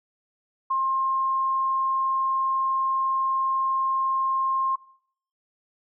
sine tone, 1063 Hz, C6, 27 cents sharp, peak -21 dBFS, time 0.7-4.76 s, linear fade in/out 10 ms, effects noise-tail reverb RT60 0.6 s tail -21 dB re dry

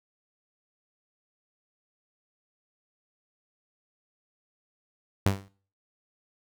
sawtooth tone with exponential decay, 97.9 Hz, G2, 2 cents flat, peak -14 dBFS, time 5.26-5.48 s, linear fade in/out 0 ms, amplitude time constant 46 ms, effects noise-tail reverb RT60 0.4 s tail -18 dB re dry

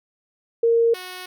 sine / 5% pulse tone pair in turn, 462.8 / 366.5 Hz, A#4 / F#4, -13 / -16 cents, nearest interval major third, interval 403 cents, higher first, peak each -14 / -22 dBFS, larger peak first, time 0.63-0.94 / 0.94-1.26 s, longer second, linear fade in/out 5 ms, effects none

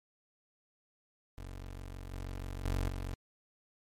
25% pulse tone with level steps, 46.25 Hz, F#1, in tune, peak -39 / -35 / -27 / -33 dBFS, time 1.38-3.14 s, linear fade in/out 0 ms, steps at 2.12 / 2.65 / 2.88 s, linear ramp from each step 5 ms, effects MP3 64 kbps

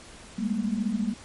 sine tone cluster, 198.1 / 212.2 / 234.9 Hz, G3 / G#3 / A#3, +18 / +38 / +13 cents, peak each -29 dBFS, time 0.38-1.14 s, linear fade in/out 10 ms, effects pink hiss -47 dBFS RMS until 1.24 s + MP3 48 kbps

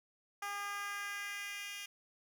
10% pulse tone with high-pass filter sweep, 405.1 Hz, G#4, 43 cents flat, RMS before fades -42 dBFS, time 0.42-1.86 s, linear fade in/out 5 ms, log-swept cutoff 910 to 2900 Hz, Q 1.8, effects none

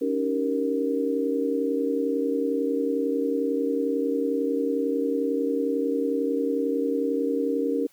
sine chord, Eb dominant seventh, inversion third, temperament just, 280 / 311.1 / 388.9 / 466.7 Hz, Db4 / Eb4 / G4 / Bb4, +18 / 0 / -14 / +2 cents, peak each -26 / -32 / -31 / -26 dBFS, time 0.01-7.87 s, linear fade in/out 10 ms, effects white hiss -60 dBFS RMS until 7.92 s

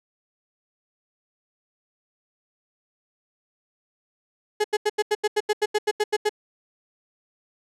35% pulse tone bursts, 421.9 Hz, G#4, 27 cents sharp, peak -17 dBFS, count 14, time 4.6-6.294 s, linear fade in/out 10 ms, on 43 ms, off 84 ms, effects low-pass 9000 Hz 12 dB/octave

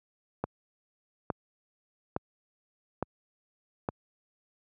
click train, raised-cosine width 1 ms, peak -15 dBFS, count 5, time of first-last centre 0.44-3.888 s, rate 1.16 Hz, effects high-pass 80 Hz 12 dB/octave

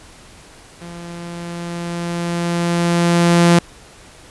sawtooth tone with level ramp, 171.7 Hz, F3, 29 cents flat, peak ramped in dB -28 to -4 dBFS, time 0.81-3.59 s, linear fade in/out 5 ms, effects pink hiss -43 dBFS RMS until 4.3 s + resampled to 24000 Hz

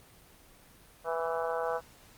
harmonic tone with a mistuned harmonic, 164.81 Hz, E3, in tune, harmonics 3 / 4 / 5 / 6 / 7 / 8 / 9, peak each -33 / -35 / -37 / -39 / -40 / -41 / -42 dBFS, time 1.04-1.81 s, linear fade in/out 50 ms, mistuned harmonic 9, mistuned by +23 cents, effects pink hiss -57 dBFS RMS until 2.17 s + Opus 24 kbps

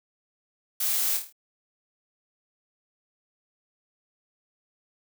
blue noise with echo, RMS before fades -27 dBFS, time 0.8-1.17 s, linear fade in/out 5 ms, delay 26 ms, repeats 6, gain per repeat -5 dB, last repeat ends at 1.326 s, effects none

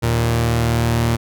sawtooth tone pair together, 77.78 / 116.54 Hz, D#2 / A#2, 0 / 0 cents, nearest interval perfect fifth, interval 700 cents, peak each -18 / -12 dBFS, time 0.02-1.17 s, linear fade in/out 20 ms, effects none

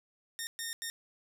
10% pulse tone bursts at uneven times, 1835 Hz, A#6, 28 cents flat, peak -27 dBFS, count 3, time 0.39-0.47 / 0.59-0.73 / 0.82-0.9 s, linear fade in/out 0 ms, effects none

